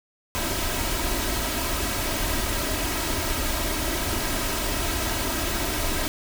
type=noise with comb filter; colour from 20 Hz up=pink; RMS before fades=-26 dBFS; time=0.35-6.08 s; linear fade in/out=0 ms; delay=3.1 ms; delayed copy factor=+0.6; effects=none